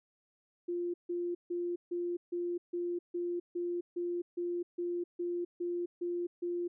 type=tone bursts; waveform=sine; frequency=349.2 Hz; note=F4; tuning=in tune; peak=-32 dBFS; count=15; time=0.68-6.68 s; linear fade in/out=10 ms; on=260 ms; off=150 ms; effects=none